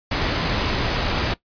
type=noise; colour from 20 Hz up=pink; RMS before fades=-22 dBFS; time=0.11-1.34 s; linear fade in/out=5 ms; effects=noise-tail reverb RT60 0.1 s tail -18 dB re dry + resampled to 11025 Hz